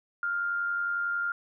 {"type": "tone with amplitude modulation", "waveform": "sine", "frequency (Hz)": 1400, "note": "F6", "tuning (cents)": 4, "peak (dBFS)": -25, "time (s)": [0.23, 1.32], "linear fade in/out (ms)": 2, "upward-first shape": "sine", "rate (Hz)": 91, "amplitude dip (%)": 40, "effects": []}